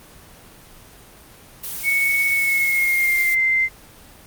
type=noise; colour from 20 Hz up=blue; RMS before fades=-29 dBFS; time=1.63-3.35 s; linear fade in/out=10 ms
type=tone with pitch glide; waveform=sine; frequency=2217 to 2081 Hz; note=C#7 to C7; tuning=0 to -10 cents; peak=-15 dBFS; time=1.83-3.69 s; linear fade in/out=50 ms; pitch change=-110 cents; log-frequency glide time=2.32-3.36 s
effects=pink hiss -45 dBFS RMS until 4.26 s + Opus 24 kbps